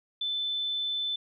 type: tone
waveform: sine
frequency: 3520 Hz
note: A7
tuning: in tune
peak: -28 dBFS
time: 0.21-1.16 s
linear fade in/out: 5 ms
effects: none